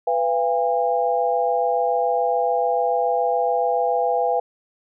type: tone cluster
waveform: sine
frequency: 497.5 / 683 / 810 Hz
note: B4 / F5 / G#5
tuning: +13 / -39 / -43 cents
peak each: -22 dBFS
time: 0.07-4.4 s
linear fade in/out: 5 ms
effects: none